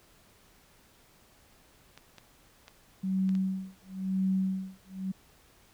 clicks, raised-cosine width 0.2 ms, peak -30 dBFS, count 5, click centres 1.976 / 2.183 / 2.681 / 3.292 / 3.352 s
sine tone with tremolo, 189.7 Hz, F#3, 43 cents sharp, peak -24 dBFS, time 3.03-5.12 s, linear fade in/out 10 ms, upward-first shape sine, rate 0.98 Hz, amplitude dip 100%
effects pink hiss -61 dBFS RMS until 5.73 s

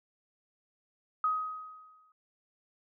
sine tone with exponential decay, 1259 Hz, D#6, 20 cents sharp, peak -24 dBFS, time 1.24-2.12 s, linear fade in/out 2 ms, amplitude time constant 190 ms, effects none

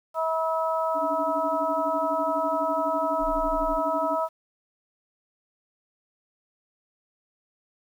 harmonic tone, 323 Hz, E4, 35 cents flat, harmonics 2 / 3 / 4, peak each -26 / -28 / -29 dBFS, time 0.14-4.29 s, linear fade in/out 50 ms
sine tone with tremolo, 290 Hz, D4, 22 cents flat, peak -28 dBFS, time 0.94-4.2 s, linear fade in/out 50 ms, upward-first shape sine, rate 12 Hz, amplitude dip 95%
sine tone, 29.05 Hz, A#0, 5 cents flat, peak -32 dBFS, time 3.19-3.8 s, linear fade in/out 50 ms
effects 9-bit

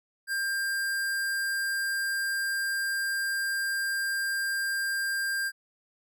square tone, 1595 Hz, G6, 30 cents sharp, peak -28 dBFS, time 0.27-5.52 s, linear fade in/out 50 ms, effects none

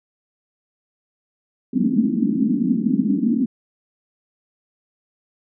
pink band-pass noise, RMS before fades -19 dBFS, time 1.73-3.46 s, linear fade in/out 5 ms, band 200 to 280 Hz, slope 48 dB/octave, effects none

